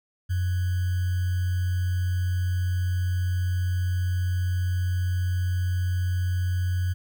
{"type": "tone with sample-and-hold", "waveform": "sine", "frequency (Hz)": 90, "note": "F#2", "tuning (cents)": -47, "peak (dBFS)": -22, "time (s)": [0.29, 6.94], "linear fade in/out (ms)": 20, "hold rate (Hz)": 1575, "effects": []}